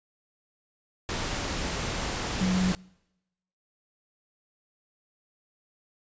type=tone in noise; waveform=sine; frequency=185 Hz; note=F#3; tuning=in tune; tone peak=-22 dBFS; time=2.41-2.72 s; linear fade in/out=0 ms; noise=pink; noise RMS=-31 dBFS; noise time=1.09-2.75 s; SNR=+6 dB; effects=noise-tail reverb RT60 0.9 s tail -25 dB re dry + resampled to 16000 Hz